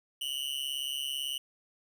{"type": "tone with amplitude modulation", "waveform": "45% pulse", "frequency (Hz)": 2960, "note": "F#7", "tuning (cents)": 0, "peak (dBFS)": -28, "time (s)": [0.21, 1.38], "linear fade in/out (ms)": 5, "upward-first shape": "sine", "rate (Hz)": 138, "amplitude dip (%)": 100, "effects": []}